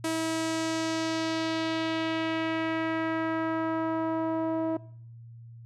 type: tone with low-pass filter sweep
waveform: sawtooth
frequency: 322.9 Hz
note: E4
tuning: 36 cents flat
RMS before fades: -29 dBFS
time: 0.04-4.77 s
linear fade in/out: 5 ms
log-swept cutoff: 10000 to 730 Hz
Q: 1.5
effects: noise-tail reverb RT60 0.6 s tail -20 dB re dry + added 116 Hz sine -44 dBFS peak until 5.65 s

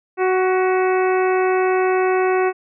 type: harmonic tone with a mistuned harmonic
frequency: 371.9 Hz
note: F#4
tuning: 9 cents sharp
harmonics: 1 / 2 / 3 / 4 / 5 / 6 / 7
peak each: -16 / -22 / -26 / -28 / -30 / -32 / -33 dBFS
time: 0.17-2.53 s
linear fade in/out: 50 ms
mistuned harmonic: 5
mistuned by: +36 cents
effects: none

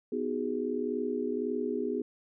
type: chord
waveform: sine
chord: G# minor seventh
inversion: first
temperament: just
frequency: 249.2 / 311.5 / 373.8 / 415.3 Hz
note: B3 / D#4 / F#4 / G#4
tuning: +16 / +2 / +18 / 0 cents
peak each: -34 / -37 / -36 / -33 dBFS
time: 0.12-2.02 s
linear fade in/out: 5 ms
effects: none

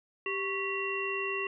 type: harmonic tone with a mistuned harmonic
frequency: 392 Hz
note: G4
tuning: in tune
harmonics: 1 / 3 / 5 / 7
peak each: -35 / -38 / -38 / -34 dBFS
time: 0.26-1.47 s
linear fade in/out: 2 ms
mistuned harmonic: 3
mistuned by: -100 cents
effects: none

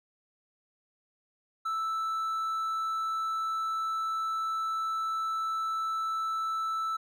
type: tone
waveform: triangle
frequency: 1318.5 Hz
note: E6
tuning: in tune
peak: -27 dBFS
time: 1.65-6.97 s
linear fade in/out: 10 ms
effects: none

